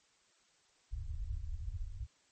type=low-pass noise; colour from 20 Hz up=pink; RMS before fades=-40 dBFS; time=0.91-2.07 s; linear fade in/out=20 ms; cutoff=100 Hz; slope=48 dB/octave; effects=white hiss -70 dBFS RMS until 2.31 s + MP3 32 kbps